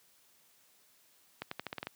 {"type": "accelerating click train", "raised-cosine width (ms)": 0.3, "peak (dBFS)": -21, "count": 8, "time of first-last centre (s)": [1.42, 1.87], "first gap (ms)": 94, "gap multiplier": 0.87, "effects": ["white hiss -66 dBFS RMS until 1.95 s", "high-pass 100 Hz 12 dB/octave"]}